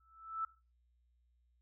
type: tone with exponential growth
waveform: sine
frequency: 1318.5 Hz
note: E6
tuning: in tune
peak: -32 dBFS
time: 0-0.45 s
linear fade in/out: 5 ms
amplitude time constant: 96 ms
effects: noise-tail reverb RT60 0.3 s tail -18 dB re dry + added 60 Hz sine -70 dBFS peak until 1.61 s